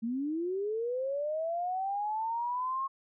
sine linear sweep, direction up, 220 to 1088 Hz, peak -30 dBFS, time 0.02-2.88 s, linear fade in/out 20 ms, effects none

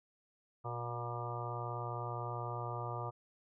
harmonic tone with a mistuned harmonic, 119.5 Hz, A#2, 43 cents sharp, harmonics 1 / 3 / 4 / 5 / 6 / 7 / 8 / 9 / 10, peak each -41 / -49 / -48 / -49 / -46 / -51 / -46 / -54 / -45 dBFS, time 0.64-3.11 s, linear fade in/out 20 ms, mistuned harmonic 3, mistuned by +19 cents, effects none

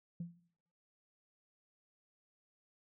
sine tone with exponential decay, 171.2 Hz, F3, 34 cents flat, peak -35 dBFS, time 0.2-0.4 s, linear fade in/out 5 ms, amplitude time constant 43 ms, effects noise-tail reverb RT60 0.8 s tail -23 dB re dry + tanh soft clip ceiling -34 dBFS

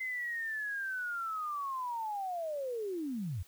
sine linear sweep, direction down, 2070 to 75.4 Hz, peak -34 dBFS, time 0-3.43 s, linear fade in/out 10 ms, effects white hiss -61 dBFS RMS until 3.47 s

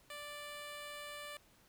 10% pulse tone, 587.3 Hz, D5, in tune, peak -37 dBFS, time 0.1-1.37 s, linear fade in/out 2 ms, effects pink hiss -67 dBFS RMS until 1.68 s

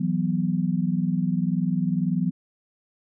sine chord, E suspended second, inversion none, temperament equal, 164.81 / 185 / 246.9 Hz, E3 / F#3 / B3, 0 / 0 / 0 cents, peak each -25 / -24 / -28 dBFS, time 0-2.31 s, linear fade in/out 10 ms, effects none

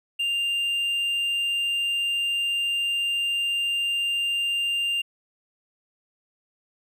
triangle tone, 2794 Hz, F7, in tune, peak -21 dBFS, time 0.19-5.02 s, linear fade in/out 10 ms, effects none

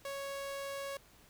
sawtooth tone, 554.4 Hz, C#5, in tune, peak -35 dBFS, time 0.05-0.97 s, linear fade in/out 2 ms, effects pink hiss -62 dBFS RMS until 1.29 s

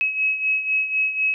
sine beating tone pair, 2562 / 2566 Hz, E7 / E7, -50 / -47 cents, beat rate 4 Hz, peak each -20 / -26 dBFS, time 0.01-1.34 s, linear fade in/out 0 ms, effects none

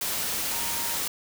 sine tone in noise, 932.3 Hz, A#5, in tune, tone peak -38 dBFS, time 0.52-0.96 s, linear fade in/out 5 ms, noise white, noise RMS -29 dBFS, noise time 0.01-1.08 s, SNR -12 dB, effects none

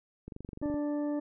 click train, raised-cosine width 3 ms, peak -29 dBFS, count 12, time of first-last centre 0.28-0.742 s, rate 23.8 Hz
harmonic tone, 293.7 Hz, D4, in tune, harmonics 1 / 2 / 3 / 4 / 6, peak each -30 / -37 / -47 / -53 / -56 dBFS, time 0.62-1.2 s, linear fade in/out 10 ms
effects none

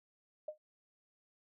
sine tone with exponential decay, 611 Hz, D#5, 32 cents flat, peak -35 dBFS, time 0.48-0.58 s, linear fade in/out 5 ms, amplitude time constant 20 ms, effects none

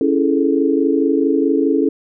sine chord, A major seventh, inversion first, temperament equal, 277.2 / 329.6 / 415.3 / 440 Hz, C#4 / E4 / G#4 / A4, 0 / 0 / 0 / 0 cents, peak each -16 / -18 / -21 / -19 dBFS, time 0.01-1.89 s, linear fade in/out 2 ms, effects none

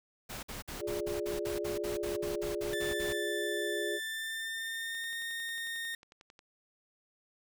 pink noise bursts, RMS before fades -42 dBFS, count 15, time 0.29-3.132 s, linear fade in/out 10 ms, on 140 ms, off 53 ms
sine chord, D diminished, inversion first, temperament equal, 349.2 / 415.3 / 587.3 Hz, F4 / Ab4 / D5, 0 / 0 / 0 cents, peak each -37 / -36 / -39 dBFS, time 0.79-4 s, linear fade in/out 50 ms
30% pulse tone with pitch glide, 1762 to 1840 Hz, A6 to A#6, +2 to -23 cents, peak -33 dBFS, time 2.73-5.95 s, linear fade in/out 2 ms, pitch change +75 cents, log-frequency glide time 3.89-5.16 s
click train, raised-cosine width 0.2 ms, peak -37 dBFS, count 17, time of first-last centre 4.95-6.391 s, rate 11.1 Hz
effects none

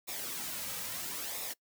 white noise with flanger, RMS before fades -39 dBFS, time 0.07-1.54 s, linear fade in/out 20 ms, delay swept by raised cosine 0.65 to 2.85 ms, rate 0.75 Hz, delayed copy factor -0.55, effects noise-tail reverb RT60 0.1 s tail -23 dB re dry

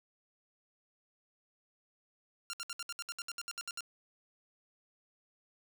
10% pulse tone bursts, 1388 Hz, F6, 11 cents flat, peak -30 dBFS, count 14, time 2.5-3.807 s, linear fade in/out 0 ms, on 33 ms, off 65 ms, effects none

